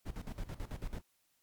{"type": "noise with tremolo", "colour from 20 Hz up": "brown", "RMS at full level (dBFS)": -39, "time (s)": [0.05, 1.02], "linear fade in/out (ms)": 20, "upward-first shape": "square", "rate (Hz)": 9.1, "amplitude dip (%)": 80, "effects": ["white hiss -75 dBFS RMS until 1.42 s", "MP3 96 kbps"]}